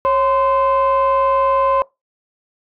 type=tone pair together; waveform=sine; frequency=546 / 1033.3 Hz; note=C#5 / C6; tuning=-26 / -22 cents; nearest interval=major seventh; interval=1104 cents; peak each=-13 dBFS; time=0.05-1.82 s; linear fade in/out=0 ms; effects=noise-tail reverb RT60 0.2 s tail -23 dB re dry + tanh soft clip ceiling -9 dBFS